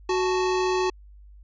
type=tone pair together; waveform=square; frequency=370 / 874.9 Hz; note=F#4 / A5; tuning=0 / -10 cents; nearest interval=octave + minor third; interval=1490 cents; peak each=-23 / -29 dBFS; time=0.09-0.9 s; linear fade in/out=5 ms; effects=added 50 Hz sine -45 dBFS peak until 1.43 s + resampled to 16000 Hz